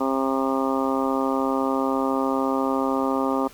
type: harmonic tone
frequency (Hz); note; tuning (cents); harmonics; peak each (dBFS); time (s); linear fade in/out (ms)
134; C3; +42; 2 / 3 / 4 / 5 / 6 / 7 / 8 / 9; -24 / -29 / -28 / -33 / -31 / -31 / -33 / -30; 0-3.48; 10
effects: pink hiss -48 dBFS RMS until 3.53 s